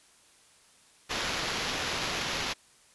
white noise with sample-and-hold, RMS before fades -32 dBFS, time 1.09-2.54 s, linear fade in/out 20 ms, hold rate 8820 Hz, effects white hiss -60 dBFS RMS until 2.94 s + resampled to 24000 Hz

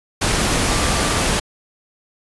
sine tone in noise, 1174.7 Hz, D6, in tune, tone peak -29 dBFS, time 0.69-1.23 s, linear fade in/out 10 ms, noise pink, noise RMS -18 dBFS, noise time 0.21-1.4 s, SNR -14 dB, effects resampled to 24000 Hz

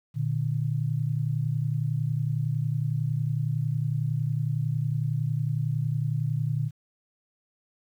sine tone pair together, 118.5 / 149.43 Hz, A#2 / D3, +29 / +30 cents, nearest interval major third, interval 401 cents, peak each -27 dBFS, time 0.14-6.71 s, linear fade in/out 50 ms, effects 10-bit

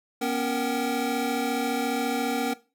square tone cluster, 241.7 / 276.2 / 467.7 / 766 Hz, B3 / C#4 / A#4 / G5, -37 / -6 / +6 / -40 cents, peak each -31 dBFS, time 0.21-2.54 s, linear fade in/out 10 ms, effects noise-tail reverb RT60 0.3 s tail -18 dB re dry

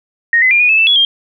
sine tone with pitch steps, 1863 / 2031 / 2398 / 2461 / 2609 / 2651 / 3374 / 3206 Hz, A#6 / B6 / D7 / D#7 / E7 / E7 / G#7 / G7, -2 / +48 / +36 / -20 / -18 / +9 / +27 / +38 cents, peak -7 dBFS, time 0.33-1.05 s, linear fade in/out 2 ms, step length 90 ms, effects none

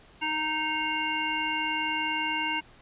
harmonic tone, 310 Hz, D#4, 6 cents flat, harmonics 1 / 3 / 5 / 7 / 9, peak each -37 / -31 / -36 / -33 / -31 dBFS, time 0.21-2.61 s, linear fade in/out 20 ms, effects pink hiss -55 dBFS RMS until 2.81 s + resampled to 8000 Hz

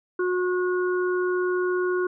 harmonic tone, 362.9 Hz, F#4, 34 cents flat, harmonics 1 / 3 / 4, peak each -22 / -33 / -31 dBFS, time 0.19-2.07 s, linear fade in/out 5 ms, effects none

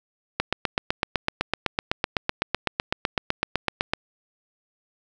click train, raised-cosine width 0.3 ms, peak -5 dBFS, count 29, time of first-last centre 0.4-3.935 s, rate 7.92 Hz, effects none

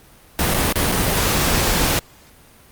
pink noise with dropouts, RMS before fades -18 dBFS, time 0.39-1.99 s, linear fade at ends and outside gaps 0 ms, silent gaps 0.54-0.545 / 0.725-0.757 / 0.917-0.922 s, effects pink hiss -48 dBFS RMS until 2.71 s + Opus 32 kbps

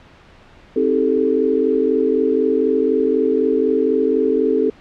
sine chord, A half-diminished seventh, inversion first, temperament just, 264 / 316.8 / 396 / 440 Hz, C4 / Eb4 / G4 / A4, +16 / +31 / +18 / 0 cents, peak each -20 / -22 / -20 / -17 dBFS, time 0.76-4.7 s, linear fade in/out 5 ms, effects pink hiss -46 dBFS RMS until 4.8 s + low-pass 3000 Hz 12 dB/octave

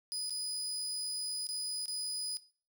30% pulse tone with dropouts, 4972 Hz, D#8, 2 cents flat, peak -32 dBFS, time 0.12-2.37 s, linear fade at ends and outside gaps 0 ms, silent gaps 0.296-0.306 / 1.469-1.489 / 1.857-1.881 s, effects noise-tail reverb RT60 0.4 s tail -18 dB re dry

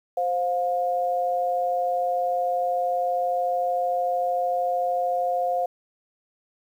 sine tone pair together, 523.3 / 710.1 Hz, C5 / F5, 0 / +29 cents, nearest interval perfect fourth, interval 529 cents, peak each -26 / -23 dBFS, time 0.17-5.66 s, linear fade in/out 5 ms, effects 9-bit

